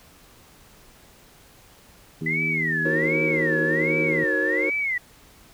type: harmonic tone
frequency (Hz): 80.4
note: E2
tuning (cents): -43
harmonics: 2 / 3 / 4 / 5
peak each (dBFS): -29 / -33 / -35 / -37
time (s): 2.21-4.24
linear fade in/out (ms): 5
type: tone with vibrato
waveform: sine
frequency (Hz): 1975.5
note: B6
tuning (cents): 0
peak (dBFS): -22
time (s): 2.26-4.98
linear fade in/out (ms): 5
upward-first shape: sine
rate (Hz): 1.3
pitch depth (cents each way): 270
type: chord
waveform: triangle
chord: D# minor seventh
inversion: none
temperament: equal with one note detuned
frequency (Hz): 311.1 / 370 / 466.2 / 543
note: D#4 / F#4 / A#4 / C#5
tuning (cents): 0 / 0 / 0 / -36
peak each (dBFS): -27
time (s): 2.85-4.7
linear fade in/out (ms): 5
effects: pink hiss -52 dBFS RMS until 5.53 s

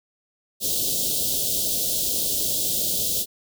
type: band-stop noise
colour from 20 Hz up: white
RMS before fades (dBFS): -24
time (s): 0.6-3.26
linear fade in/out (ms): 50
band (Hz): 640 to 3200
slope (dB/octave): 48
effects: none

